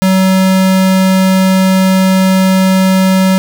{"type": "tone", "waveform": "square", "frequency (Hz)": 188.9, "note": "F#3", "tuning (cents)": 36, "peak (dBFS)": -7, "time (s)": [0.02, 3.38], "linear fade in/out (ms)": 0, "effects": []}